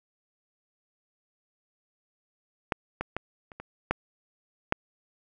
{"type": "clicks", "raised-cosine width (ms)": 0.5, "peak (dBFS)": [-10, -15, -15, -30, -24, -9, -7], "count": 7, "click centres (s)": [2.722, 3.01, 3.166, 3.518, 3.6, 3.91, 4.724], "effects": []}